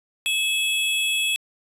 square tone pair together, 2593 / 3353 Hz, E7 / G#7, -29 / +16 cents, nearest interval major third, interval 445 cents, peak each -24 dBFS, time 0.26-1.36 s, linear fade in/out 0 ms, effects resampled to 32000 Hz

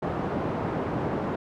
pink band-pass noise, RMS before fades -29 dBFS, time 0.02-1.36 s, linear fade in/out 10 ms, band 140 to 910 Hz, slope 12 dB/octave, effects none

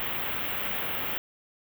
white band-stop noise, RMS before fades -31 dBFS, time 0-1.18 s, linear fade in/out 0 ms, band 3300 to 15000 Hz, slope 48 dB/octave, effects none

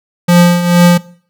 square tone with tremolo, 174.9 Hz, F3, 3 cents sharp, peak -3 dBFS, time 0.28-0.98 s, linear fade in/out 10 ms, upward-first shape triangle, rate 2.2 Hz, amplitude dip 70%, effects noise-tail reverb RT60 0.5 s tail -20 dB re dry

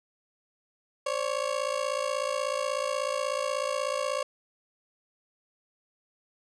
30% pulse ring-modulated tone, 554.4 Hz, C#5, in tune, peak -22 dBFS, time 1.06-4.23 s, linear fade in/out 5 ms, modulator 28.2 Hz, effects resampled to 22050 Hz + 10-bit

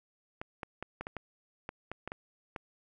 clicks, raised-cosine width 0.5 ms, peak -23 dBFS, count 11, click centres 0.415 / 0.632 / 0.826 / 1.01 / 1.069 / 1.167 / 1.691 / 1.916 / 2.076 / 2.119 / 2.562 s, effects none

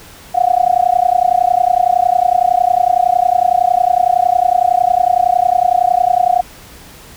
sine tone with amplitude modulation, 720 Hz, F#5, 47 cents flat, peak -5 dBFS, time 0.34-6.42 s, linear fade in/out 20 ms, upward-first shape sine, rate 30.9 Hz, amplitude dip 100%, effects pink hiss -38 dBFS RMS until 7.16 s

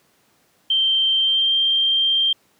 sine tone with pitch glide, 3136 to 3169 Hz, G7 to G7, 0 to +18 cents, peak -15 dBFS, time 0.7-2.33 s, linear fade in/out 5 ms, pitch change +18 cents, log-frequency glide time 1.16-1.52 s, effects pink hiss -60 dBFS RMS until 2.59 s + high-pass 150 Hz 12 dB/octave

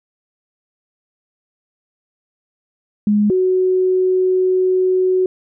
sine tone pair in turn, 208.2 / 371 Hz, G#3 / F#4, +5 / +5 cents, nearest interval minor seventh, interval 1000 cents, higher second, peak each -11 / -12 dBFS, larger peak first, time 3.07-3.3 / 3.3-5.26 s, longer second, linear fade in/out 2 ms, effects none

